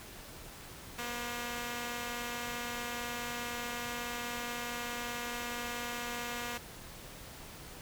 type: tone pair together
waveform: 5% pulse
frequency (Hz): 240 / 524.7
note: B3 / C5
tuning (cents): -49 / +5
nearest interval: octave + major second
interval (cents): 1354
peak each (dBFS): -26 / -33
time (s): 0.98-6.58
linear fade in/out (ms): 10
effects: pink hiss -49 dBFS RMS until 7.81 s